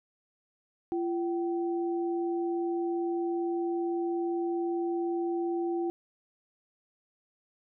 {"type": "tone pair together", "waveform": "sine", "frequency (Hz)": [342.2, 768.2], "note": ["F4", "G5"], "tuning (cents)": [-35, -35], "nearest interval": "octave + major second", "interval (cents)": 1400, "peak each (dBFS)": [-28, -38], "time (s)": [0.92, 5.9], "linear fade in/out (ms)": 0, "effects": []}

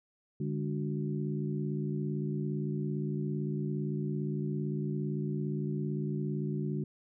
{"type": "harmonic tone with a mistuned harmonic", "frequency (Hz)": 73.6, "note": "D2", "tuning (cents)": 4, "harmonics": [2, 3, 4, 5], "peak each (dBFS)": [-33, -36, -41, -40], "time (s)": [0.4, 6.84], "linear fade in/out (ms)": 5, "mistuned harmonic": 3, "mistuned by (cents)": -130, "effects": []}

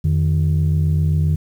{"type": "tone pair together", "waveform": "sine", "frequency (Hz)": [86.4, 153.95], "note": ["F2", "D#3"], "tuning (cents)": [-18, -18], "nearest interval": "minor seventh", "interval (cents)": 1000, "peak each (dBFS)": -15, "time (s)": [0.04, 1.36], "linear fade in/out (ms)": 10, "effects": ["tanh soft clip ceiling -10 dBFS", "8-bit"]}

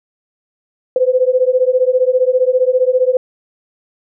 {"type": "beating tone pair", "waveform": "sine", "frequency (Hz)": [502, 517], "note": ["B4", "C5"], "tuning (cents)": [28, -21], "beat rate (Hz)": 15, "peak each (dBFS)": -13, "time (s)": [0.96, 3.17], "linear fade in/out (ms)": 2, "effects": []}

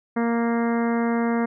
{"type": "harmonic tone", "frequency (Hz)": 233.1, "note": "A#3", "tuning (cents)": 0, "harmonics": [1, 2, 3, 4, 5, 6, 7, 8, 9], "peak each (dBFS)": [-21, -27, -31, -33, -35, -37, -38, -39, -40], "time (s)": [0.16, 1.46], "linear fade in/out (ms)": 10, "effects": []}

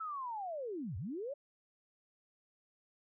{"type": "linear two-way sweep", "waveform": "sine", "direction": "down then up", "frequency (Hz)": [1330, 77.8, 590], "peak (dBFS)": -38, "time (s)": [0, 1.34], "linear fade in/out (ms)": 10, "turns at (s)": 0.97, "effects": []}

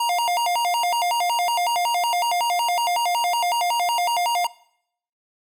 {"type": "tone with vibrato", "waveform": "square", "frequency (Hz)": 816, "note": "G#5", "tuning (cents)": -31, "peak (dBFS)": -20, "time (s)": [0, 4.47], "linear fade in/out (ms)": 5, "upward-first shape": "square", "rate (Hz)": 5.4, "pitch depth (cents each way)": 250, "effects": ["noise-tail reverb RT60 0.7 s tail -21 dB re dry"]}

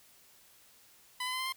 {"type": "tone with pitch steps", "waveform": "15% pulse", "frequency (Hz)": [1001, 1013.8, 1026.8, 1039.9, 1053.2], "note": ["B5", "B5", "C6", "C6", "C6"], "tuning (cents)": [23, 45, -33, -11, 11], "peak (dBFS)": -27, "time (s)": [1.2, 1.525], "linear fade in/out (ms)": 5, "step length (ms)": 65, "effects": ["white hiss -61 dBFS RMS until 1.56 s"]}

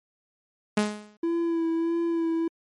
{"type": "tone with exponential decay", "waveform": "sawtooth", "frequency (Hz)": 210, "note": "G#3", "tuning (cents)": 19, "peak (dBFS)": -14, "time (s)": [0.77, 1.17], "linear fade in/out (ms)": 5, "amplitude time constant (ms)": 86}
{"type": "tone with vibrato", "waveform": "triangle", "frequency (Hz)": 333, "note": "E4", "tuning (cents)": 18, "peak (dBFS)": -21, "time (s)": [1.23, 2.48], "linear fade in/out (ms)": 5, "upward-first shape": "sine", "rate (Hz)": 1.6, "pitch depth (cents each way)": 25}
{"effects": ["MP3 48 kbps"]}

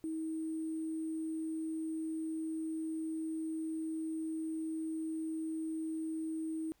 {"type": "tone with sample-and-hold", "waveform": "sine", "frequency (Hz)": 318.7, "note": "D#4", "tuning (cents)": 42, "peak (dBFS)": -35, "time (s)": [0.04, 6.72], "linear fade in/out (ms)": 0, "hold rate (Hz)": 8820, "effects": ["pink hiss -72 dBFS RMS until 6.8 s"]}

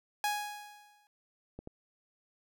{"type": "tone with exponential decay", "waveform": "sawtooth", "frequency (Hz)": 830.6, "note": "G#5", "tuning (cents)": 0, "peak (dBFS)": -24, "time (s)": [0.24, 1.07], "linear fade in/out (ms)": 1, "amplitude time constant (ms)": 180}
{"type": "clicks", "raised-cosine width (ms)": 2, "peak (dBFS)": -30, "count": 2, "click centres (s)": [1.59, 1.674]}
{"effects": []}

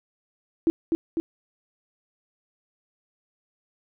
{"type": "tone with echo", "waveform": "sine", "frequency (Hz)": 329.6, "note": "E4", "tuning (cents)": 0, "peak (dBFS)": -16, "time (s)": [0.67, 0.7], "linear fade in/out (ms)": 0, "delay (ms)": 250, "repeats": 2, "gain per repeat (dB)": -3, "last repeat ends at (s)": 1.2, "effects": []}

